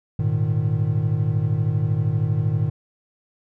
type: chord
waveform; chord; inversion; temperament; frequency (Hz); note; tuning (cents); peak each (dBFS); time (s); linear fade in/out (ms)
triangle; Ab suspended second; none; equal with one note detuned; 103.83 / 116.54 / 153.07; Ab2 / Bb2 / Eb3; 0 / 0 / -28; -21; 0.19-2.7; 5
effects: none